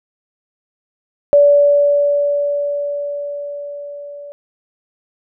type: tone with level ramp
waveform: sine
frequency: 576 Hz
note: D5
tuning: 34 cents flat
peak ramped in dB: -5 to -30 dBFS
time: 1.33-4.32 s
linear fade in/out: 0 ms
effects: none